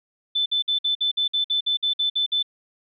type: tone bursts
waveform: sine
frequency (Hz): 3520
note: A7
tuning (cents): 0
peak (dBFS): -19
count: 13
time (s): 0.35-2.428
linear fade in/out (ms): 10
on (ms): 110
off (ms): 54
effects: none